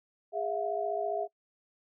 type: tone cluster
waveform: sine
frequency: 410.3 / 659 / 714 Hz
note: G#4 / E5 / F5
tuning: -21 / -1 / +38 cents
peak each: -35 / -32 / -35 dBFS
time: 0.32-1.28 s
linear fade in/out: 50 ms
effects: noise-tail reverb RT60 0.1 s tail -26 dB re dry